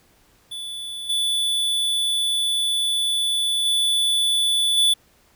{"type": "tone with level steps", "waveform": "square", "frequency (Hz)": 3468, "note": "A7", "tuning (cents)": -26, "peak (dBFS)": [-30, -20, -18, -15], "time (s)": [0.51, 4.94], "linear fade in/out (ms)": 10, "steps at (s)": [1.09, 3.65, 4.77], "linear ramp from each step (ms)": 10, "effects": ["pink hiss -58 dBFS RMS until 5.35 s"]}